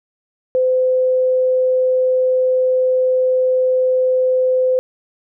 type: tone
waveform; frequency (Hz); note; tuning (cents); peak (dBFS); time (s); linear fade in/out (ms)
sine; 512; C5; -38; -12; 0.55-4.79; 0
effects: none